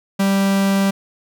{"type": "tone", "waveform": "45% pulse", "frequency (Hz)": 195.9, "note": "G3", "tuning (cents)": -1, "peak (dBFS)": -14, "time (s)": [0.19, 0.91], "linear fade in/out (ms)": 10, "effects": []}